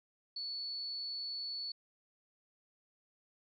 sine tone, 4435 Hz, C#8, in tune, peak -38 dBFS, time 0.36-1.72 s, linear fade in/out 5 ms, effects none

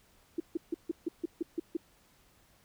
sine tone bursts, 332.5 Hz, E4, 15 cents sharp, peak -28 dBFS, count 9, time 0.38-1.769 s, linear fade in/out 5 ms, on 21 ms, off 150 ms, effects pink hiss -65 dBFS RMS until 2.64 s

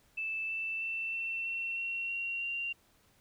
sine tone with pitch steps, 2637 / 2655 / 2674 / 2692 / 2711 / 2730 / 2749 / 2768 Hz, E7 / E7 / E7 / E7 / E7 / F7 / F7 / F7, 0 / +12 / +24 / +36 / +48 / -40 / -28 / -16 cents, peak -33 dBFS, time 0.17-2.73 s, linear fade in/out 10 ms, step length 320 ms, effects pink hiss -67 dBFS RMS until 3.2 s

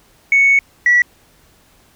sine tone pair in turn, 2217 / 1944.2 Hz, C#7 / B6, 0 / -28 cents, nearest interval major second, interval 228 cents, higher first, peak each -7 dBFS, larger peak neither, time 0.32-0.59 / 0.86-1.02 s, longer first, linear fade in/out 2 ms, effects tanh soft clip ceiling -4 dBFS + pink hiss -52 dBFS RMS until 1.95 s

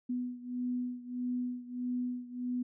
sine beating tone pair, 247.1 / 248.7 Hz, B3 / B3, +1 / +12 cents, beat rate 1.6 Hz, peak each -35 / -38 dBFS, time 0.09-2.63 s, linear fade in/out 10 ms, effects none

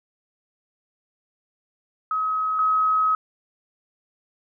sine tone pair in turn, 1274 / 1274 Hz, D#6 / D#6, +41 / +41 cents, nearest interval unison, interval 0 cents, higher neither, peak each -21 / -17 dBFS, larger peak second, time 2.11-2.59 / 2.59-3.15 s, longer second, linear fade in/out 2 ms, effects none

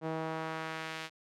sawtooth tone with band-pass filter sweep, 160 Hz, D#3, 49 cents sharp, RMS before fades -38 dBFS, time 0.01-1.1 s, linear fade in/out 50 ms, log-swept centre 550 to 3000 Hz, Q 0.87, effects none

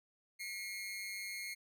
sawtooth tone with amplitude modulation, 2154 Hz, C7, 50 cents sharp, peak -35 dBFS, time 0.39-1.55 s, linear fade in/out 20 ms, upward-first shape sine, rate 199 Hz, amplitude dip 60%, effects none

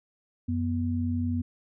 sine tone pair together, 91.3 / 243.7 Hz, F#2 / B3, -23 / -23 cents, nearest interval octave + perfect fourth, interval 1700 cents, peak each -28 dBFS, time 0.48-1.42 s, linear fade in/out 10 ms, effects none

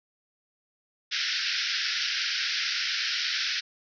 white band-pass noise, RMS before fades -29 dBFS, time 1.11-3.61 s, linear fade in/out 20 ms, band 1400 to 5600 Hz, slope 96 dB/octave, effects none

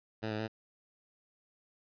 10% pulse tone with pitch steps, 109.9 / 107.3 / 110.4 Hz, A2 / A2 / A2, -2 / -43 / +6 cents, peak -26 dBFS, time 0.22-0.481 s, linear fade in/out 20 ms, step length 87 ms, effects resampled to 11025 Hz

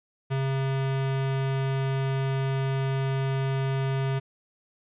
square tone, 134.8 Hz, C#3, 48 cents flat, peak -25 dBFS, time 0.3-4.2 s, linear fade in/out 20 ms, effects resampled to 8000 Hz + 11-bit

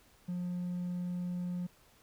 triangle tone, 177.9 Hz, F3, 32 cents sharp, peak -31 dBFS, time 0.28-1.67 s, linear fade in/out 10 ms, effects tanh soft clip ceiling -28 dBFS + pink hiss -64 dBFS RMS until 2.02 s

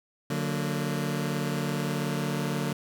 sawtooth chord, D augmented, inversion none, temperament just, 146.83 / 183.54 / 229.4 Hz, D3 / F#3 / A#3, 0 / -14 / -28 cents, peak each -26 / -29 / -29 dBFS, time 0.3-2.73 s, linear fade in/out 5 ms, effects none

